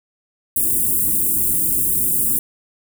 white band-stop noise, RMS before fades -18 dBFS, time 0.56-2.39 s, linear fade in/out 2 ms, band 370 to 8400 Hz, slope 48 dB/octave, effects none

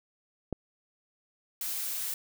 click, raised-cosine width 2 ms, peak -18 dBFS, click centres 0.527 s
blue noise, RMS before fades -34 dBFS, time 1.61-2.14 s, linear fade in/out 2 ms
effects none

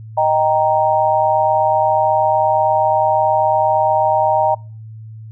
sine chord, Eb major, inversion none, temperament equal, 622.3 / 784 / 932.3 Hz, Eb5 / G5 / Bb5, 0 / 0 / 0 cents, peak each -16 dBFS, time 0.17-4.55 s, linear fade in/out 10 ms, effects noise-tail reverb RT60 0.4 s tail -26 dB re dry + added 110 Hz sine -31 dBFS peak until 5.31 s

